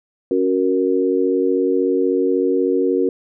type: chord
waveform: sine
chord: F# major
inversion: second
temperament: equal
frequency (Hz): 277.2 / 370 / 466.2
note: C#4 / F#4 / A#4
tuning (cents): 0 / 0 / 0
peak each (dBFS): -20 / -18 / -19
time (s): 0.31-3.09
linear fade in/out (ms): 2
effects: none